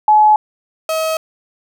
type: tone pair in turn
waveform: sine / 35% pulse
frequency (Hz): 852 / 638.3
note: G#5 / D#5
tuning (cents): +44 / +44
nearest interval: perfect fourth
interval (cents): 500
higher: first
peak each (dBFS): -6 / -14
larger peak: first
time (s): 0.08-0.36 / 0.89-1.17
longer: neither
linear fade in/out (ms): 2
effects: none